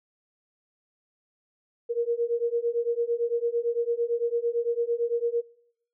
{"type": "beating tone pair", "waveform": "sine", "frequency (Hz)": [466.2, 475.1], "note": ["A#4", "A#4"], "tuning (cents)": [0, 33], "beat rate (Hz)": 8.9, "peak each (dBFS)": -27, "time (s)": [1.89, 5.42], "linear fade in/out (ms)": 20, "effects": ["noise-tail reverb RT60 0.7 s tail -23 dB re dry"]}